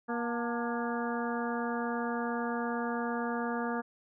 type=harmonic tone with a mistuned harmonic; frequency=237.2 Hz; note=A#3; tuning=30 cents sharp; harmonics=1 / 2 / 3 / 4 / 5 / 6 / 7; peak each=-34 / -37 / -39 / -40 / -41 / -42 / -42 dBFS; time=0.08-3.82 s; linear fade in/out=20 ms; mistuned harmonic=4; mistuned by=-83 cents; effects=none